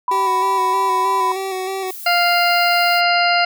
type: tone with pitch glide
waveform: sine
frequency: 993 to 999.9 Hz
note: B5 to B5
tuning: +9 to +21 cents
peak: -15 dBFS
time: 0.08-1.32 s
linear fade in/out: 2 ms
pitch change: +12 cents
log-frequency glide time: 0.63-1.16 s
type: tone with vibrato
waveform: 25% pulse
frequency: 379.4 Hz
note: F#4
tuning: 43 cents sharp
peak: -18 dBFS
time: 0.11-1.91 s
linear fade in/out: 5 ms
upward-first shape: square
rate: 3.2 Hz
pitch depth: 25 cents each way
type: noise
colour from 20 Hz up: violet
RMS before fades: -32 dBFS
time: 1.86-3.02 s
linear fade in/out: 50 ms
type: harmonic tone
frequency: 698.5 Hz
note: F5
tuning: in tune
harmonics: 1 / 2 / 3 / 4 / 6 / 7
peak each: -16 / -19 / -21 / -22 / -24 / -24 dBFS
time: 2.06-3.45 s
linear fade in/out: 5 ms
effects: none